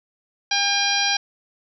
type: harmonic tone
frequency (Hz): 804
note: G5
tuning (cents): +44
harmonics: 1 / 2 / 3 / 4 / 5 / 6 / 7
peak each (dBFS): -26 / -26 / -26 / -26 / -26 / -26 / -26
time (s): 0.51-1.17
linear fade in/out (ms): 5
effects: none